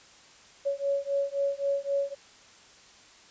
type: beating tone pair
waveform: sine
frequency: 557 / 560.8 Hz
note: C#5 / C#5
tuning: +8 / +20 cents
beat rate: 3.8 Hz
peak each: -29 dBFS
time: 0.65-2.15 s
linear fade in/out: 20 ms
effects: white hiss -54 dBFS RMS until 3.3 s + resampled to 16000 Hz